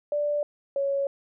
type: tone pair in turn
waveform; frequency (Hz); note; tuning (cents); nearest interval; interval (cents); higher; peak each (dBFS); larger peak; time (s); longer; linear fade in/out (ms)
sine; 587.3 / 555.4; D5 / C#5; 0 / +3; minor second; 97; first; -23; neither; 0.12-0.43 / 0.76-1.07; neither; 2
effects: none